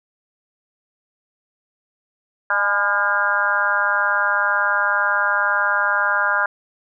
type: harmonic tone with a mistuned harmonic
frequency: 202 Hz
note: G#3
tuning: 48 cents flat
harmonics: 3 / 4 / 5 / 6 / 7 / 8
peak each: -28 / -27 / -24 / -26 / -20 / -21 dBFS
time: 2.5-6.46 s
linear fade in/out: 2 ms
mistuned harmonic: 4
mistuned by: +50 cents
effects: none